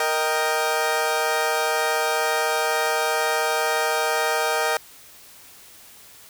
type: chord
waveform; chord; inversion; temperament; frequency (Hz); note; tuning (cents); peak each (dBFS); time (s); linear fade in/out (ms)
20% pulse; Eb major; second; equal; 466.2 / 622.3 / 784; Bb4 / Eb5 / G5; 0 / 0 / 0; -20; 0-4.77; 2
effects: white hiss -47 dBFS RMS until 6.29 s